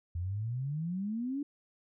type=exponential sweep; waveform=sine; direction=up; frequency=83.2 to 294.4 Hz; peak=-32 dBFS; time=0.15-1.43 s; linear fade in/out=5 ms; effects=none